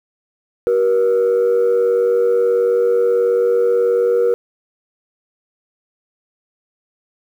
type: tone pair together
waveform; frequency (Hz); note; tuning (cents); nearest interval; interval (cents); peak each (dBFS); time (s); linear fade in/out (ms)
sine; 379 / 477.5; F#4 / A#4; +42 / +42; major third; 400; -17 / -11; 0.67-4.34; 0
effects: tanh soft clip ceiling -9 dBFS + 8-bit